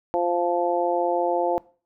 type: harmonic tone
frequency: 174.3 Hz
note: F3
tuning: 3 cents flat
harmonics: 2 / 3 / 4 / 5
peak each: -26 / -25 / -25 / -27 dBFS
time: 0.14-1.58 s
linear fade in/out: 0 ms
effects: noise-tail reverb RT60 0.4 s tail -21 dB re dry